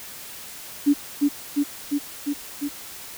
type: tone with echo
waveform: sine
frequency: 287.6 Hz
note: D4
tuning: 36 cents flat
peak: -13 dBFS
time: 0.86-0.94 s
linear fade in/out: 20 ms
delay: 350 ms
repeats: 5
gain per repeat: -2 dB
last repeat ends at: 2.69 s
effects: white hiss -39 dBFS RMS until 3.17 s